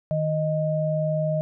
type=tone pair together; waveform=sine; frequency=155.7 / 622.4 Hz; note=D#3 / D#5; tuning=+2 / 0 cents; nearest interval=2 octaves; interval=2398 cents; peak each=-24 dBFS; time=0.11-1.41 s; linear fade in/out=0 ms; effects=none